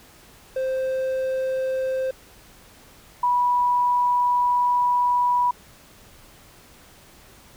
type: tone pair in turn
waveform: triangle / sine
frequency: 523.3 / 978.8 Hz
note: C5 / B5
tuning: 0 / -16 cents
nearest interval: major seventh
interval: 1084 cents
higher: second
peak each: -20 / -17 dBFS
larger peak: second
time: 0.56-2.11 / 3.23-5.51 s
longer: second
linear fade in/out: 5 ms
effects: pink hiss -50 dBFS RMS until 7.56 s